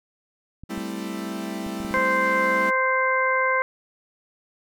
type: clicks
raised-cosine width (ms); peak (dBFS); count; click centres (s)
5; -28; 7; 0.636 / 0.778 / 1.665 / 1.803 / 1.849 / 1.91 / 1.973
type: chord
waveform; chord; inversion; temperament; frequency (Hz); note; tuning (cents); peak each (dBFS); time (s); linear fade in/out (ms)
40% pulse; A minor seventh; third; equal; 196 / 220 / 261.6 / 329.6; G3 / A3 / C4 / E4; 0 / 0 / 0 / 0; -32 / -34 / -36 / -33; 0.69-2.71; 20
type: harmonic tone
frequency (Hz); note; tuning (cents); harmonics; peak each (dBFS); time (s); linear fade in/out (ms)
521; C5; -7; 1 / 2 / 3 / 4; -25 / -23 / -25 / -25; 1.94-3.62; 0
effects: none